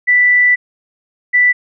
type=tone pair in turn; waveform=sine; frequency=1975.5 / 1975.5 Hz; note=B6 / B6; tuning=0 / 0 cents; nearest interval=unison; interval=0 cents; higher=neither; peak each=-7 dBFS; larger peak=neither; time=0.07-0.56 / 1.33-1.53 s; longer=first; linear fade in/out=20 ms; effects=none